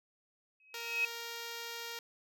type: tone with exponential growth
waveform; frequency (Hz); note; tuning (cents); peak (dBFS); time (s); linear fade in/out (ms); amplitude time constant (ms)
sine; 2549; D#7; +41; -26; 0.6-1.05; 2; 97
type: tone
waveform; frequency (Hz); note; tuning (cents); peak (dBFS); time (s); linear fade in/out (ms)
5% pulse; 466.2; A#4; 0; -29; 0.74-1.99; 2
effects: none